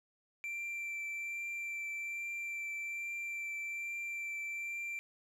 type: tone with vibrato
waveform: triangle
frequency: 2349 Hz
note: D7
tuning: in tune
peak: -36 dBFS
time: 0.44-4.99 s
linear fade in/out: 0 ms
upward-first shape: triangle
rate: 1.2 Hz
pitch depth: 12 cents each way
effects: none